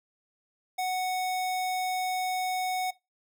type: tone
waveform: square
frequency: 740 Hz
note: F#5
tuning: in tune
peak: -28 dBFS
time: 0.78-2.91 s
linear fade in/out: 10 ms
effects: noise-tail reverb RT60 0.2 s tail -19 dB re dry